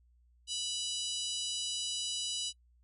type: harmonic tone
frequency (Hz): 984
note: B5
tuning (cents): -7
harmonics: 3 / 4 / 5 / 6 / 7 / 8 / 9 / 10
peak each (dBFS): -38 / -40 / -42 / -44 / -45 / -46 / -47 / -48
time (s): 0.47-2.53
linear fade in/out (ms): 50
effects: noise-tail reverb RT60 0.1 s tail -24 dB re dry + added 60 Hz sine -63 dBFS peak until 2.83 s